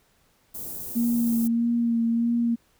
white band-stop noise, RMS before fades -35 dBFS, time 0.54-1.48 s, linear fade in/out 10 ms, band 440 to 12000 Hz, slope 12 dB/octave
sine tone with vibrato, 233.1 Hz, A#3, in tune, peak -20 dBFS, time 0.95-2.56 s, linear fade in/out 20 ms, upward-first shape sine, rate 1.6 Hz, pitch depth 22 cents each way
effects pink hiss -64 dBFS RMS until 2.79 s

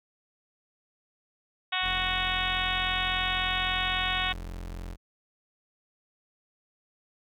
harmonic tone, 370 Hz, F#4, in tune, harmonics 2 / 3 / 4 / 5 / 6 / 7 / 8 / 9 / 10, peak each -35 / -35 / -35 / -35 / -35 / -35 / -35 / -35 / -35 dBFS, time 1.72-4.33 s, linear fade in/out 10 ms
35% pulse tone, 43.65 Hz, F1, in tune, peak -34 dBFS, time 1.81-4.97 s, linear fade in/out 50 ms
effects none

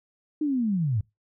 sine linear sweep, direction down, 311.1 to 95 Hz, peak -22 dBFS, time 0.41-1.01 s, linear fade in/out 5 ms, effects noise-tail reverb RT60 0.2 s tail -23 dB re dry

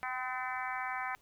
harmonic tone with a mistuned harmonic, 254.5 Hz, C4, 48 cents flat, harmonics 3 / 4 / 5 / 6 / 7 / 8 / 9, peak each -40 / -41 / -42 / -43 / -43 / -44 / -45 dBFS, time 0.03-1.15 s, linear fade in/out 0 ms, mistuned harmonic 3, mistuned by +15 cents, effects pink hiss -67 dBFS RMS until 1.21 s

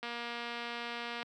click train, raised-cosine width 0.3 ms, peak -24 dBFS, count 285, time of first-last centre 0.03-1.228 s, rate 237 Hz, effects high-pass 200 Hz 12 dB/octave

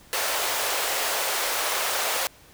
pink high-pass noise, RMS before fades -26 dBFS, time 0.13-2.27 s, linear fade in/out 0 ms, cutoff 500 Hz, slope 24 dB/octave, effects pink hiss -52 dBFS RMS until 2.53 s

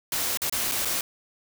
white noise with dropouts, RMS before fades -27 dBFS, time 0.12-1.01 s, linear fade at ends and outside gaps 2 ms, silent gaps 0.373-0.418 / 0.497-0.524 / 0.715-0.719 / 0.85-0.854 s, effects none

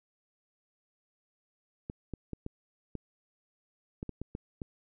clicks, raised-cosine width 3 ms, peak -24 dBFS, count 10, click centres 1.899 / 2.137 / 2.333 / 2.464 / 2.953 / 4.029 / 4.093 / 4.216 / 4.351 / 4.618 s, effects none

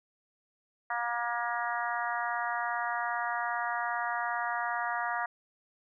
harmonic tone, 237.5 Hz, A#3, 33 cents sharp, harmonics 3 / 4 / 5 / 6 / 7 / 8, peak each -35 / -36 / -37 / -38 / -38 / -39 dBFS, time 0.9-5.26 s, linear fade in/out 5 ms, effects none

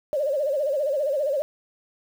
sine tone with vibrato, 571 Hz, D5, 49 cents flat, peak -21 dBFS, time 0.13-1.42 s, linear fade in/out 0 ms, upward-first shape sine, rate 15 Hz, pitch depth 130 cents each way, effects 8-bit

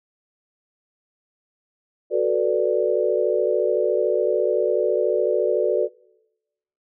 sine chord, B minor seventh, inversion second, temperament equal, 370 / 440 / 493.9 / 587.3 Hz, F#4 / A4 / B4 / D5, 0 / 0 / 0 / 0 cents, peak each -23 dBFS, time 2.1-5.89 s, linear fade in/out 50 ms, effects noise-tail reverb RT60 1.0 s tail -25 dB re dry

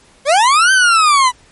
40% pulse linear two-way sweep, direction up then down, 523 to 1568 to 973 Hz, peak -7 dBFS, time 0.25-1.32 s, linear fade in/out 50 ms, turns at 0.72 s, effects pink hiss -48 dBFS RMS until 1.51 s + MP3 48 kbps

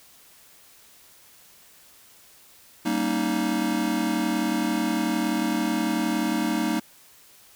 square chord, Eb dominant seventh, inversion first, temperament just, 194.45 / 233.3 / 280 / 311.1 Hz, G3 / Bb3 / Db4 / Eb4, -14 / +2 / +18 / 0 cents, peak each -31 / -28 / -33 / -27 dBFS, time 2.85-6.8 s, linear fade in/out 10 ms, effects white hiss -53 dBFS RMS until 7.55 s

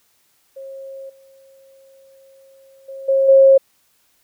sine tone with level steps, 540 Hz, C#5, 45 cents flat, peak -31 / -46 / -30 / -12 / -6 dBFS, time 0.56-3.58 s, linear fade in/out 10 ms, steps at 1.09 / 2.88 / 3.08 / 3.28 s, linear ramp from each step 10 ms, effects white hiss -61 dBFS RMS until 4.23 s

